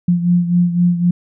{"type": "beating tone pair", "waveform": "sine", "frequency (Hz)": [174.61, 178.51], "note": ["F3", "F3"], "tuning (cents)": [0, 38], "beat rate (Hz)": 3.9, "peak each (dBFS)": [-12, -18], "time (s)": [0.08, 1.11], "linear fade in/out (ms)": 5, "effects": []}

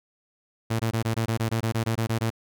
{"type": "tone bursts", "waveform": "sawtooth", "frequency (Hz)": 113.3, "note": "A#2", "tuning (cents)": -49, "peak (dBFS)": -19, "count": 14, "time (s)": [0.7, 2.303], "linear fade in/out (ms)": 10, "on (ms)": 95, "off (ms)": 21, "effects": []}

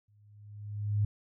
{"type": "tone with exponential growth", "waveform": "sine", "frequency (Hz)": 103.83, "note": "G#2", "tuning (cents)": 0, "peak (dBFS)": -23, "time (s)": [0.08, 1.05], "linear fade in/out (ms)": 5, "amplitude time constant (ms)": 210, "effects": []}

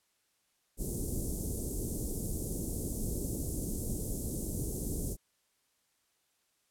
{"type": "band-stop noise", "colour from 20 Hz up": "pink", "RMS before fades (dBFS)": -35, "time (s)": [0.77, 5.17], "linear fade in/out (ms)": 50, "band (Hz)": [430, 7900], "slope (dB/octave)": 24, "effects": ["white hiss -75 dBFS RMS until 6.7 s", "low-pass 12000 Hz 12 dB/octave"]}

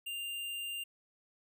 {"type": "tone", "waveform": "square", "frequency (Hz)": 2794, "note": "F7", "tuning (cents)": 0, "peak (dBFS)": -38, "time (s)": [0.06, 0.84], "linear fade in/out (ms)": 10, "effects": []}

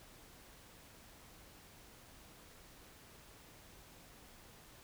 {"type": "silence", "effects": ["pink hiss -59 dBFS RMS until 4.83 s"]}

